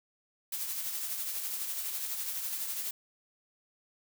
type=noise with tremolo; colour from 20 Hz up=blue; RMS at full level=-34 dBFS; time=0.52-2.91 s; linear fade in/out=5 ms; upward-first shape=triangle; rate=12 Hz; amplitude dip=45%; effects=none